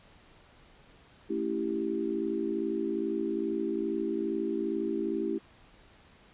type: chord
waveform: sine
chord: A dominant seventh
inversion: none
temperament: equal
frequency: 220 / 277.2 / 329.6 / 392 Hz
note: A3 / C#4 / E4 / G4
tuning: 0 / 0 / 0 / 0 cents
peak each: -36 / -37 / -32 / -33 dBFS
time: 1.29-5.39 s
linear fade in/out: 20 ms
effects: pink hiss -58 dBFS RMS until 6.33 s + resampled to 8000 Hz